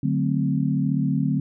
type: chord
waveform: sine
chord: D dominant seventh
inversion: none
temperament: equal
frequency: 146.83 / 185 / 220 / 261.6 Hz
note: D3 / F#3 / A3 / C4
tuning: 0 / 0 / 0 / 0 cents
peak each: -23 / -26 / -27 / -25 dBFS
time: 0.03-1.4 s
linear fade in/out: 5 ms
effects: none